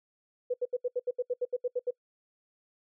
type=tone bursts; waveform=sine; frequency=493.9 Hz; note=B4; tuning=in tune; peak=-26 dBFS; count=13; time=0.5-1.909 s; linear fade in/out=10 ms; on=41 ms; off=73 ms; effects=noise-tail reverb RT60 0.1 s tail -24 dB re dry